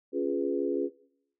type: chord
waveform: sine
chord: C# dominant seventh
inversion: none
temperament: equal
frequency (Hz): 277.2 / 349.2 / 415.3 / 493.9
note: C#4 / E#4 / G#4 / B4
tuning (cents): 0 / 0 / 0 / 0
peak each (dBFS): -32 / -31 / -31 / -34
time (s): 0.12-0.9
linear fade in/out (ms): 50
effects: noise-tail reverb RT60 0.7 s tail -20 dB re dry